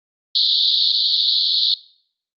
pink band-pass noise, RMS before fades -17 dBFS, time 0.35-1.74 s, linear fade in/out 2 ms, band 3500 to 4500 Hz, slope 96 dB/octave, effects noise-tail reverb RT60 0.6 s tail -21 dB re dry + Opus 48 kbps

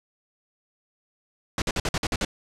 pink noise bursts, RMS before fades -25 dBFS, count 8, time 1.58-2.249 s, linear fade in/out 2 ms, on 39 ms, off 51 ms, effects low-pass 7000 Hz 12 dB/octave

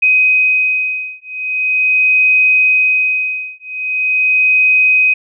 sine beating tone pair, 2515 / 2515.42 Hz, D#7 / D#7, +18 / +18 cents, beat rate 0.42 Hz, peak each -13 dBFS, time 0.02-5.14 s, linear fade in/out 10 ms, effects none

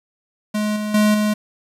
square tone with level steps, 211.2 Hz, G#3, 29 cents sharp, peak -19 / -23 / -13 / -17 dBFS, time 0.54-1.34 s, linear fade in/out 10 ms, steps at 0.76 / 0.94 / 1.14 s, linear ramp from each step 5 ms, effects resampled to 32000 Hz + 7-bit

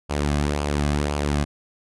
sawtooth tone with flanger, 73 Hz, D2, 10 cents flat, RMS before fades -23 dBFS, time 0.09-1.45 s, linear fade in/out 20 ms, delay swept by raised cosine 0.51 to 2.21 ms, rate 1.9 Hz, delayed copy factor -0.5, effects resampled to 24000 Hz

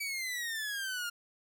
sawtooth exponential sweep, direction down, 2300 to 1396.9 Hz, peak -31 dBFS, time 0-1.1 s, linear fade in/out 10 ms, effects none

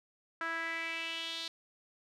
sawtooth tone with band-pass filter sweep, 329.6 Hz, E4, in tune, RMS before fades -38 dBFS, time 0.41-1.48 s, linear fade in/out 2 ms, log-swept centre 1500 to 4000 Hz, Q 4, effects none

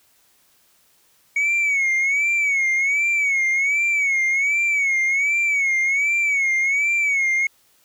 sine tone with vibrato, 2232 Hz, C#7, 11 cents sharp, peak -14 dBFS, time 1.36-7.47 s, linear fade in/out 5 ms, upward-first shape sine, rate 1.3 Hz, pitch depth 100 cents each way, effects tanh soft clip ceiling -16 dBFS + white hiss -59 dBFS RMS until 7.84 s

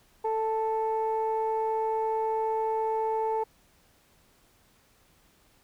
sine tone pair together, 442.7 / 880 Hz, A4 / A5, +11 / 0 cents, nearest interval octave, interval 1189 cents, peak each -27 / -27 dBFS, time 0.24-3.44 s, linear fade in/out 10 ms, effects tanh soft clip ceiling -20 dBFS + pink hiss -63 dBFS RMS until 5.63 s

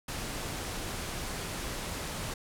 pink low-pass noise, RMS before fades -37 dBFS, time 0.08-2.34 s, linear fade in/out 5 ms, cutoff 12000 Hz, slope 24 dB/octave, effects none

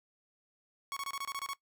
sawtooth tone bursts, 1108.7 Hz, C#6, in tune, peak -32 dBFS, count 9, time 0.92-1.533 s, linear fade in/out 0 ms, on 45 ms, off 26 ms, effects noise-tail reverb RT60 0.1 s tail -19 dB re dry

